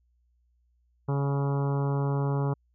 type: harmonic tone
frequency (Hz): 140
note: C#3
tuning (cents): +18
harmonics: 1 / 2 / 3 / 4 / 5 / 6 / 7 / 8 / 9 / 10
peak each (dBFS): -25 / -36 / -34 / -40 / -44 / -40 / -41 / -44 / -46 / -50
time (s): 1.08-2.54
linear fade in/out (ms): 10
effects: added 60 Hz sine -65 dBFS peak until 2.74 s